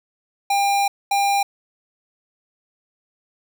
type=tone bursts at uneven times; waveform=square; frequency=800 Hz; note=G5; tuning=35 cents sharp; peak=-17 dBFS; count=2; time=0.5-0.88 / 1.11-1.43 s; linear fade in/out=5 ms; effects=none